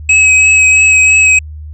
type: tone with vibrato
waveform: square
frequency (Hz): 2555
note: D#7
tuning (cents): +45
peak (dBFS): -5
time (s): 0.09-1.39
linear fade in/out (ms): 5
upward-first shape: triangle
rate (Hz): 3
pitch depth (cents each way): 19
effects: added 76 Hz sine -24 dBFS peak until 1.73 s + resampled to 22050 Hz